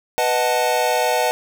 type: chord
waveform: square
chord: B dominant seventh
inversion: none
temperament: equal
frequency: 493.9 / 622.3 / 740 / 880 Hz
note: B4 / D#5 / F#5 / A5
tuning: 0 / 0 / 0 / 0 cents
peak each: -23 dBFS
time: 0.18-1.31 s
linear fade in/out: 0 ms
effects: none